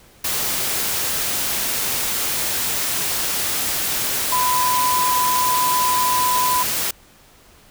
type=tone in noise; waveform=sine; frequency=1000 Hz; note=B5; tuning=21 cents sharp; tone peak=-17 dBFS; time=4.32-6.63 s; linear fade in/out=5 ms; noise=white; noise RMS=-22 dBFS; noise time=0.24-6.91 s; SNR=+2 dB; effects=pink hiss -50 dBFS RMS until 7.7 s